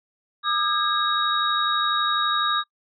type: tone cluster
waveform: sine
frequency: 1204 / 1296 / 1633 / 3791 Hz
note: D6 / E6 / G#6 / A#7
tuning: +43 / -30 / -30 / +28 cents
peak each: -23 / -30 / -28 / -25 dBFS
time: 0.43-2.64 s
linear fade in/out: 50 ms
effects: noise-tail reverb RT60 0.1 s tail -24 dB re dry